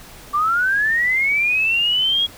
sine linear sweep, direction up, 1150 to 3322 Hz, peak -15 dBFS, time 0.33-2.27 s, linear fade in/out 20 ms, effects pink hiss -41 dBFS RMS until 2.37 s

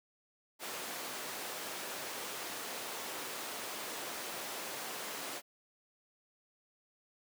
pink high-pass noise, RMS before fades -42 dBFS, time 0.59-5.42 s, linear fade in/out 50 ms, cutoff 390 Hz, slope 12 dB/octave, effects none

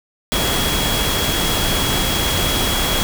sine tone in noise, 3322 Hz, G#7, in tune, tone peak -23 dBFS, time 0.32-3.03 s, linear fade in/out 0 ms, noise pink, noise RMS -19 dBFS, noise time 0.32-3.03 s, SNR -7 dB, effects none

